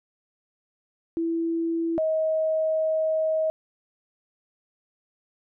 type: tone pair in turn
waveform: sine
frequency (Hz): 331.5 / 633.2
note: E4 / D#5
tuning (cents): +10 / +30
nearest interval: major seventh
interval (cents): 1120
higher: second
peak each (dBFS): -23 / -21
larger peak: second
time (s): 1.17-1.98 / 1.98-3.5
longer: second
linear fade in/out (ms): 0
effects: none